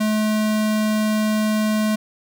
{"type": "tone", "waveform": "square", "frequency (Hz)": 214.8, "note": "A3", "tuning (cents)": -41, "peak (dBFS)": -18, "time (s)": [0, 1.96], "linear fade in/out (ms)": 10, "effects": []}